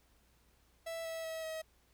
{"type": "tone with pitch steps", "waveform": "45% pulse", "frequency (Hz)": [659.3, 652.1, 645, 637.9], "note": ["E5", "E5", "E5", "D#5"], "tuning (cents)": [0, -19, -38, 43], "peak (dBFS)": -39, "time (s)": [0.86, 1.62], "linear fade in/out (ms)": 10, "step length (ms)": 190, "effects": ["added 60 Hz sine -70 dBFS peak until 1.93 s", "pink hiss -71 dBFS RMS until 1.93 s"]}